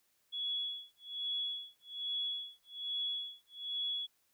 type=tone with tremolo; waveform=sine; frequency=3373 Hz; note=G#7; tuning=26 cents sharp; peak=-33 dBFS; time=0.32-4.07 s; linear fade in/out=20 ms; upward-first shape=sine; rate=1.2 Hz; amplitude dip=100%; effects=white hiss -75 dBFS RMS until 4.33 s